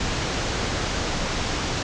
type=low-pass noise; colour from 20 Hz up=pink; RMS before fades=-26 dBFS; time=0-1.83 s; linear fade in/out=5 ms; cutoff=7000 Hz; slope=48 dB/octave; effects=none